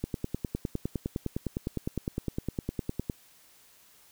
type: click train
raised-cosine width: 3 ms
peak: -17 dBFS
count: 31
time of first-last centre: 0.04-3.098 s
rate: 9.81 Hz
effects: white hiss -59 dBFS RMS until 4.11 s